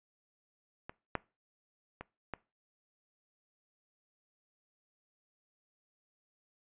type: clicks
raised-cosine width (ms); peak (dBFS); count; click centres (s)
0.5; -27 / -16 / -27 / -22; 4; 0.895 / 1.153 / 2.01 / 2.337
effects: noise-tail reverb RT60 0.3 s tail -22 dB re dry + resampled to 8000 Hz